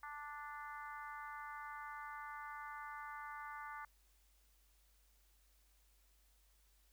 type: harmonic tone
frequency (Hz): 293.7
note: D4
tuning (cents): 0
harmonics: 3 / 4 / 5 / 6 / 7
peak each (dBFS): -51 / -50 / -53 / -56 / -58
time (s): 0.03-3.85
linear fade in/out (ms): 2
effects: added 50 Hz sine -70 dBFS peak until 6.92 s + white hiss -75 dBFS RMS until 6.92 s